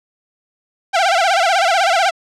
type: tone with vibrato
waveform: sawtooth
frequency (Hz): 728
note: F#5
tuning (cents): -28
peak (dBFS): -8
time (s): 0.93-2.11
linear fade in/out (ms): 20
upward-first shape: sine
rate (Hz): 16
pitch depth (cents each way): 170
effects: low-pass 6000 Hz 12 dB/octave